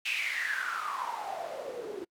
white noise with band-pass filter sweep, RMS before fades -35 dBFS, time 0.05-2.05 s, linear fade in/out 10 ms, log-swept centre 2700 to 360 Hz, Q 10, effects noise-tail reverb RT60 0.1 s tail -26 dB re dry

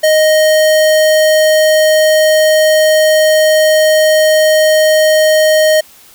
square tone, 622.3 Hz, D#5, in tune, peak -7 dBFS, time 0.03-5.81 s, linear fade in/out 10 ms, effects white hiss -41 dBFS RMS until 6.14 s

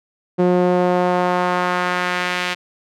sawtooth tone with band-pass filter sweep, 179.4 Hz, F3, 47 cents sharp, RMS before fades -18 dBFS, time 0.38-2.55 s, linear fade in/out 20 ms, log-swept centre 380 to 2600 Hz, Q 1.2, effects none

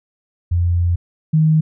sine tone pair in turn, 86.9 / 156.86 Hz, F2 / D#3, -8 / +14 cents, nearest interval minor seventh, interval 1022 cents, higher second, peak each -13 / -10 dBFS, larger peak second, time 0.51-0.96 / 1.33-1.61 s, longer first, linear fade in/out 10 ms, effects none

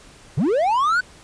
triangle linear sweep, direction up, 110 to 1527 Hz, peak -14 dBFS, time 0.37-1.01 s, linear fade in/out 10 ms, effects pink hiss -47 dBFS RMS until 1.23 s + resampled to 22050 Hz

